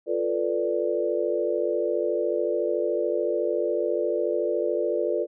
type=chord; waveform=sine; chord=B half-diminished seventh; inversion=second; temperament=equal; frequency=349.2 / 440 / 493.9 / 587.3 Hz; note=F4 / A4 / B4 / D5; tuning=0 / 0 / 0 / 0 cents; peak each=-28 dBFS; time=0.06-5.27 s; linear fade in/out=50 ms; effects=none